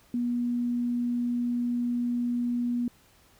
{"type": "tone", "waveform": "sine", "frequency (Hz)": 241.5, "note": "B3", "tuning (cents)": -39, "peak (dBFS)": -25, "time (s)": [0.14, 2.88], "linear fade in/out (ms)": 2, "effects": ["pink hiss -60 dBFS RMS until 3.39 s"]}